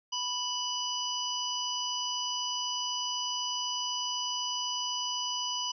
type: harmonic tone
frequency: 988 Hz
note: B5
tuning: in tune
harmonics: 1 / 3 / 5 / 6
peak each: -37 / -34 / -37 / -38 dBFS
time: 0.12-5.72 s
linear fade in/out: 10 ms
effects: none